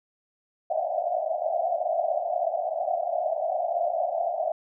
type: band-pass noise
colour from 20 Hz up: white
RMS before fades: -27 dBFS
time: 0.7-4.52 s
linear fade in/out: 5 ms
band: 610 to 730 Hz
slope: 96 dB/octave
effects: none